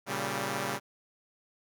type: chord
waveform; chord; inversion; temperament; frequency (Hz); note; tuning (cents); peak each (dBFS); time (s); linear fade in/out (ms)
5% pulse; G diminished; first; equal; 116.54 / 138.59 / 196; Bb2 / Db3 / G3; 0 / 0 / 0; -26 / -24 / -23; 0.06-0.8; 50
effects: none